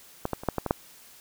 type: clicks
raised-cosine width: 1 ms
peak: -13 / -13 / -24 / -9 / -12 / -14 / -7 dBFS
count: 7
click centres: 0.254 / 0.333 / 0.435 / 0.487 / 0.583 / 0.663 / 0.709 s
effects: white hiss -52 dBFS RMS until 1.2 s